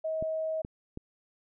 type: tone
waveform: sine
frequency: 636 Hz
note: D#5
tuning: 38 cents sharp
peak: -29 dBFS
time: 0.04-0.62 s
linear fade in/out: 10 ms
type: clicks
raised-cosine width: 3 ms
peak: -25 dBFS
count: 3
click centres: 0.225 / 0.649 / 0.974 s
effects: none